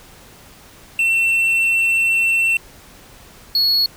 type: tone pair in turn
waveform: triangle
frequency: 2697 / 4355 Hz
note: E7 / C#8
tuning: +39 / -31 cents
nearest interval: minor sixth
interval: 830 cents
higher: second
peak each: -12 dBFS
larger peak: neither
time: 0.99-2.57 / 3.55-3.86 s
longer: first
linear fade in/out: 2 ms
effects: pink hiss -44 dBFS RMS until 3.96 s